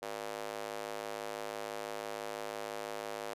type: tone with high-pass filter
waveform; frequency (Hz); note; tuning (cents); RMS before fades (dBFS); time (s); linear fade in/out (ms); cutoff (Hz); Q
square; 53; G#1; +36; -41; 0.02-3.34; 10; 530; 1.8
effects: resampled to 32000 Hz